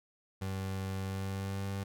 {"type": "tone with pitch glide", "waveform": "30% pulse", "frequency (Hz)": [95.9, 98.25], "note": ["G2", "G2"], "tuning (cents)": [-37, 4], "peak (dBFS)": -32, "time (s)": [0.41, 1.84], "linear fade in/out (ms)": 10, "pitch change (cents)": 41, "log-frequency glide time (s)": [1.01, 1.71], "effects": []}